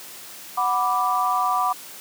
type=chord; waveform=sine; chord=B minor; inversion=second; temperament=equal; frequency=740 / 987.8 / 1174.7 Hz; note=F#5 / B5 / D6; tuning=0 / 0 / 0 cents; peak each=-24 / -24 / -22 dBFS; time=0.57-1.73 s; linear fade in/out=10 ms; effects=white hiss -40 dBFS RMS until 2 s + high-pass 150 Hz 12 dB/octave